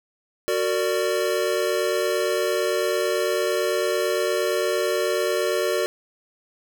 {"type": "chord", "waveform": "square", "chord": "Gb augmented", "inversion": "none", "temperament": "equal with one note detuned", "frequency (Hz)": [370, 458.9, 587.3], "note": ["Gb4", "Bb4", "D5"], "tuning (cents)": [0, -27, 0], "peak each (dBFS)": -26, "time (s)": [0.48, 5.86], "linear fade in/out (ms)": 0, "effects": []}